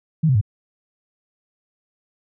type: tone with pitch steps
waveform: sine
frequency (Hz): 159.1 / 130.1 / 103.2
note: D#3 / C3 / G#2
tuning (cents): +39 / -9 / -10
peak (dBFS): -13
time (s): 0.23-0.413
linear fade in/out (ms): 10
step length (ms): 61
effects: none